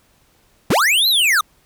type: linear two-way sweep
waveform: square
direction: up then down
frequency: 87.31 to 4186 to 1155 Hz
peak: -13 dBFS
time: 0.7-1.41 s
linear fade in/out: 5 ms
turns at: 1.08 s
effects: pink hiss -57 dBFS RMS until 1.65 s